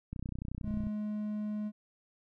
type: click train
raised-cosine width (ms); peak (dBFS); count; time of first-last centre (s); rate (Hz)
5; -26; 24; 0.13-0.87; 31.1
type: tone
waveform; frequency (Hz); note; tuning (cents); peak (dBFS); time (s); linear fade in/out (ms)
triangle; 210.9; G#3; +27; -31; 0.63-1.72; 50
effects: none